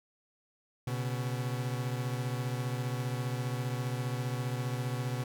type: beating tone pair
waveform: 40% pulse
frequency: 123.47 / 138.47 Hz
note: B2 / C#3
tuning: 0 / -2 cents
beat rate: 15 Hz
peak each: -32 / -37 dBFS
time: 0.87-5.24 s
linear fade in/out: 5 ms
effects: none